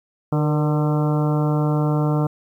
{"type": "harmonic tone with a mistuned harmonic", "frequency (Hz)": 150, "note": "D3", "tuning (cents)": 37, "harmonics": [1, 2, 3, 4, 5, 6, 7, 8, 9], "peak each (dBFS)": [-18, -24, -28, -30, -32, -34, -35, -36, -37], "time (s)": [0.32, 2.27], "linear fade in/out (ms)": 5, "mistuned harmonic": 3, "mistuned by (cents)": 48, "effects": ["9-bit"]}